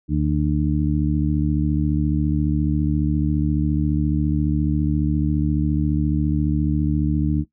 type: harmonic tone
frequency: 74.5 Hz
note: D2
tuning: 25 cents sharp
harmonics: 1 / 2 / 3 / 4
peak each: -23 / -21 / -25 / -22 dBFS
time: 0.08-7.45 s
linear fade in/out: 50 ms
effects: noise-tail reverb RT60 0.1 s tail -17 dB re dry